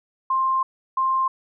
sine tone pair in turn, 1054 / 1054 Hz, C6 / C6, +12 / +12 cents, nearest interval unison, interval 0 cents, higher neither, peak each -18 dBFS, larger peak neither, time 0.3-0.63 / 0.97-1.28 s, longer first, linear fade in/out 5 ms, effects none

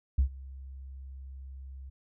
sine tone with ADSR envelope, 66.7 Hz, C2, 34 cents sharp, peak -17 dBFS, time 0.18-1.9 s, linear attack 9 ms, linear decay 93 ms, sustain -24 dB, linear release 12 ms, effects tanh soft clip ceiling -18 dBFS

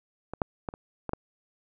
clicks, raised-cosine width 1 ms, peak -21 / -11 / -17 / -27 / -18 / -14 dBFS, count 6, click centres 0.336 / 0.418 / 0.688 / 0.739 / 1.093 / 1.134 s, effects none

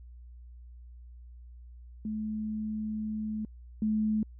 sine tone pair in turn, 215.5 / 215.5 Hz, A3 / A3, -36 / -36 cents, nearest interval unison, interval 0 cents, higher neither, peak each -31 / -25 dBFS, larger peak second, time 2.05-3.45 / 3.82-4.23 s, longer first, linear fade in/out 2 ms, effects added 60 Hz sine -46 dBFS peak until 4.39 s

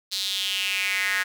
square tone with high-pass filter sweep, 97.5 Hz, G2, 9 cents flat, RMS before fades -26 dBFS, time 0.11-1.24 s, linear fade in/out 20 ms, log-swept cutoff 4200 to 1700 Hz, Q 4.6, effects none

